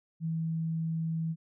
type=tone; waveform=sine; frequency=162.5 Hz; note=E3; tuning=24 cents flat; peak=-29 dBFS; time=0.2-1.36 s; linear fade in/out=50 ms; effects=none